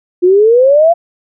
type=exponential sweep; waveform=sine; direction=up; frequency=349.2 to 698.5 Hz; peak=-4 dBFS; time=0.22-0.94 s; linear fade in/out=20 ms; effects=none